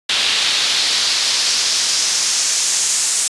pink noise with band-pass filter sweep, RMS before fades -17 dBFS, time 0.09-3.28 s, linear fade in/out 5 ms, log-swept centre 3500 to 7500 Hz, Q 2, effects resampled to 24000 Hz

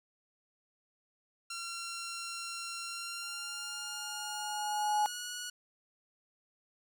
10% pulse tone with pitch glide, 1370 to 1459.9 Hz, F6 to F#6, -34 to -24 cents, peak -30 dBFS, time 1.5-5.5 s, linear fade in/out 5 ms, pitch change +110 cents, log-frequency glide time 2.81-5.33 s
sine tone with exponential growth, 842 Hz, G#5, 24 cents sharp, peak -25 dBFS, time 3.22-5.06 s, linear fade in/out 0 ms, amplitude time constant 400 ms
effects none

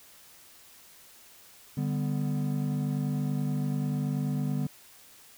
triangle chord, G major, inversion second, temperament equal with one note detuned, 146.83 / 196 / 247.7 Hz, D3 / G3 / B3, 0 / 0 / +5 cents, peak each -27 / -32 / -31 dBFS, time 1.77-4.67 s, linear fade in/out 5 ms, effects white hiss -54 dBFS RMS until 5.37 s

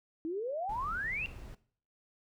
sine exponential sweep, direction up, 310 to 2794 Hz, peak -33 dBFS, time 0.25-1.26 s, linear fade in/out 0 ms
brown noise, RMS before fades -46 dBFS, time 0.69-1.55 s, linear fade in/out 5 ms
effects noise-tail reverb RT60 0.5 s tail -17 dB re dry

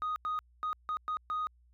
sine tone bursts at uneven times, 1244.5 Hz, D#6, in tune, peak -29 dBFS, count 6, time 0.02-0.16 / 0.25-0.39 / 0.63-0.73 / 0.89-0.97 / 1.08-1.17 / 1.3-1.47 s, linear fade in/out 0 ms, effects tanh soft clip ceiling -29 dBFS + added 60 Hz sine -61 dBFS peak until 1.73 s

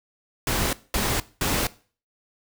pink noise bursts, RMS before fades -24 dBFS, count 3, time 0.47-1.67 s, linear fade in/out 2 ms, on 260 ms, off 210 ms, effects noise-tail reverb RT60 0.4 s tail -19 dB re dry

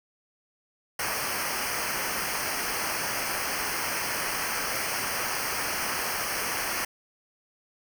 pink noise with comb filter, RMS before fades -30 dBFS, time 0.99-6.85 s, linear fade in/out 5 ms, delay 0.27 ms, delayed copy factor -0.9, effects none

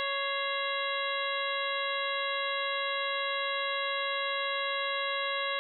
harmonic tone with a mistuned harmonic, 554.4 Hz, C#5, in tune, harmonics 1 / 2 / 3 / 4 / 5 / 6 / 7, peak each -36 / -35 / -37 / -37 / -39 / -39 / -39 dBFS, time 0-5.59 s, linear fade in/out 0 ms, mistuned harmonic 4, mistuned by -99 cents, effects none

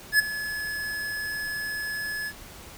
square tone with ADSR envelope, 1708 Hz, G#6, 48 cents sharp, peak -15 dBFS, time 0.12-2.33 s, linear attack 71 ms, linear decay 15 ms, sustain -15 dB, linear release 60 ms, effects pink hiss -45 dBFS RMS until 2.77 s

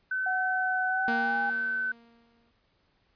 sine tone with vibrato, 1516 Hz, F#6, 42 cents sharp, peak -27 dBFS, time 0.11-1.92 s, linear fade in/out 5 ms, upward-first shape sine, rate 0.84 Hz, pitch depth 12 cents each way
sine tone with pitch glide, 742 to 804.5 Hz, F#5 to G5, +5 to +45 cents, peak -29 dBFS, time 0.26-1.5 s, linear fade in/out 5 ms, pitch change +140 cents, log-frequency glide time 0.87-1.36 s
sawtooth tone with exponential decay, 233.1 Hz, A#3, in tune, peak -25 dBFS, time 1.08-2.51 s, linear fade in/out 0 ms, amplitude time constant 310 ms
effects pink hiss -70 dBFS RMS until 3.15 s + resampled to 11025 Hz

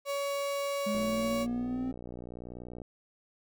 35% pulse tone, 562 Hz, C#5, 24 cents sharp, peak -29 dBFS, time 0.05-1.47 s, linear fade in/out 50 ms
triangle linear sweep, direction up, 207.7 to 261.6 Hz, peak -29 dBFS, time 0.86-1.92 s, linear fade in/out 10 ms
click train, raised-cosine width 2 ms, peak -30 dBFS, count 114, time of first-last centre 0.95-2.818 s, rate 60.5 Hz
effects none

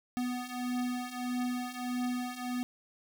square beating tone pair, 246.9 / 248.5 Hz, B3 / B3, 0 / +11 cents, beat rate 1.6 Hz, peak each -38 / -35 dBFS, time 0.17-2.63 s, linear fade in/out 0 ms, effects none

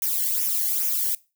violet noise with flanger, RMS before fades -24 dBFS, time 0.02-1.15 s, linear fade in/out 2 ms, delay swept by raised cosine 0.23 to 0.83 ms, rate 2.4 Hz, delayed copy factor -0.7, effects noise-tail reverb RT60 0.3 s tail -22 dB re dry

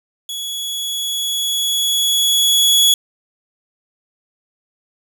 sawtooth tone with level ramp, 3370 Hz, G#7, 25 cents sharp, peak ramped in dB -21 to -6 dBFS, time 0.29-2.94 s, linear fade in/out 2 ms, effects none

